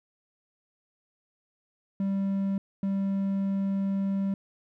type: tone bursts at uneven times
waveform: triangle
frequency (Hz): 195.7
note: G3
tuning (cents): -3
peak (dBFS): -23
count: 2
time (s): 2-2.58 / 2.83-4.34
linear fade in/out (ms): 2
effects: none